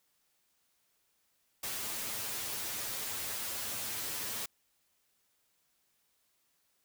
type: noise with comb filter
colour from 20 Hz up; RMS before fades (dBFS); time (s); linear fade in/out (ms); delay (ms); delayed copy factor
white; -38; 1.63-4.46; 5; 9; +1
effects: white hiss -75 dBFS RMS until 6.84 s